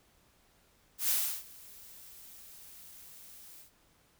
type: noise with ADSR envelope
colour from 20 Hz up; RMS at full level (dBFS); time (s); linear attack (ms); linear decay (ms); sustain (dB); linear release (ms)
blue; -28; 0.98-3.71; 110; 340; -24; 110
effects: pink hiss -67 dBFS RMS until 4.19 s